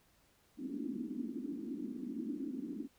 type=band-pass noise; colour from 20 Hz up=pink; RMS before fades=-41 dBFS; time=0.57-2.88 s; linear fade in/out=50 ms; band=230 to 310 Hz; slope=48 dB/octave; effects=pink hiss -70 dBFS RMS until 2.98 s